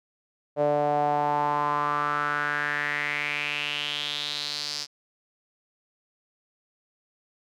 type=tone with band-pass filter sweep; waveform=sawtooth; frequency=146.83 Hz; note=D3; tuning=in tune; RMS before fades=-27 dBFS; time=0.56-4.87 s; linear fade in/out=50 ms; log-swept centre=580 to 5100 Hz; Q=5; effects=none